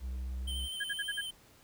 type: tone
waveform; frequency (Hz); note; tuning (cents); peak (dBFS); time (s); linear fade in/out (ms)
triangle; 63.5; B1; +49; -33; 0-0.69; 50
type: tone with vibrato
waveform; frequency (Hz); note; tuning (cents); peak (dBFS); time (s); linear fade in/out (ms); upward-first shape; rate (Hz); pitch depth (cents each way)
square; 3101; G7; -19; -38; 0.47-1.31; 10; square; 12; 18
type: tone bursts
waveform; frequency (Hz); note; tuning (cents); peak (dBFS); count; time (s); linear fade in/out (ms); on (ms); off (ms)
sine; 1650; G#6; -12; -32; 5; 0.8-1.213; 10; 41; 52
effects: pink hiss -61 dBFS RMS until 1.63 s